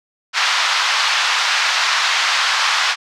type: band-pass noise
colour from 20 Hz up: pink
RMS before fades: -17 dBFS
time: 0.33-2.96 s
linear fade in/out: 50 ms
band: 980 to 5500 Hz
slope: 24 dB/octave
effects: none